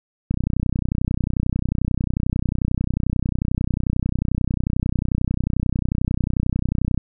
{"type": "click train", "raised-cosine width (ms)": 5, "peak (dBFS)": -8, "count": 209, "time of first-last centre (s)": [0.31, 6.977], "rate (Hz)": 31.2, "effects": []}